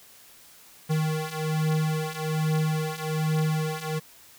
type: beating tone pair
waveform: square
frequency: 155.56 / 156.76 Hz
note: D#3 / D#3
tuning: 0 / +13 cents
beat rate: 1.2 Hz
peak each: -29 / -27 dBFS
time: 0.89-4 s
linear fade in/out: 20 ms
effects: white hiss -52 dBFS RMS until 4.38 s